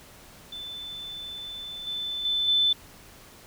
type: tone with level steps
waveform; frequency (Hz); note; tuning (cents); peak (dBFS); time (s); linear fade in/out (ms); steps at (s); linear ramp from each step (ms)
sine; 3520; A7; 0; -35 / -29 / -23 / -19; 0.52-2.73; 5; 1.87 / 2.25 / 2.48; 2
effects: pink hiss -50 dBFS RMS until 3.46 s